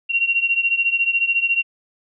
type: beating tone pair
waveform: sine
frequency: 2746 / 2760 Hz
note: F7 / F7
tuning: -30 / -21 cents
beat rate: 14 Hz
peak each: -18 / -21 dBFS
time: 0.09-1.63 s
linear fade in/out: 20 ms
effects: none